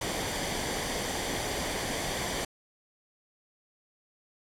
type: noise with comb filter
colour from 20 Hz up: pink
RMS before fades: -32 dBFS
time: 0.01-2.45 s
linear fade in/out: 5 ms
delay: 0.75 ms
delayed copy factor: -0.5
effects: low-pass 10000 Hz 12 dB/octave